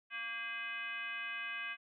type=tone with frequency modulation; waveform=sine; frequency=2065 Hz; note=C7; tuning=23 cents flat; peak=-38 dBFS; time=0.1-1.77 s; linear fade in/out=50 ms; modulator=455 Hz; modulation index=1.7; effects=none